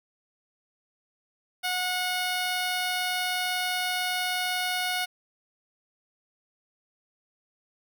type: tone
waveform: 10% pulse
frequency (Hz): 729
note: F#5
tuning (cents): -26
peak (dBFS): -18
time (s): 1.63-5.06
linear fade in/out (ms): 20
effects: none